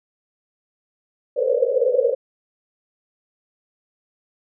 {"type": "band-pass noise", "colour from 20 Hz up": "white", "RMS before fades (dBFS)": -19, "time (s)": [1.36, 2.15], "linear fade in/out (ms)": 10, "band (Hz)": [470, 540], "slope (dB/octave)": 96, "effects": []}